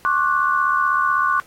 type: tone cluster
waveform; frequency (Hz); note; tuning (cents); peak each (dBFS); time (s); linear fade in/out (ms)
sine; 1080 / 1156 / 1476; C#6 / D6 / F#6; -45 / -28 / -5; -20; 0.05-1.4; 0
effects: pink hiss -50 dBFS RMS until 1.46 s + AAC 48 kbps